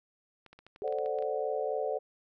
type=clicks; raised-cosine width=0.3 ms; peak=-36 dBFS; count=11; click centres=0.463 / 0.53 / 0.59 / 0.666 / 0.761 / 0.878 / 0.925 / 0.986 / 1.06 / 1.187 / 1.224 s
type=tone with exponential decay; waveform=sine; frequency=405.1 Hz; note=G#4; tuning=43 cents flat; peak=-31 dBFS; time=0.82-0.91 s; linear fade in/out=0 ms; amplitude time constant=18 ms
type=chord; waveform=sine; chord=D dominant seventh; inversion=second; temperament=equal; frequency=440 / 523.3 / 587.3 / 740 Hz; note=A4 / C5 / D5 / F#5; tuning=0 / 0 / 0 / 0 cents; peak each=-34 / -35 / -35 / -37 dBFS; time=0.83-1.99 s; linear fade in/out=20 ms
effects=none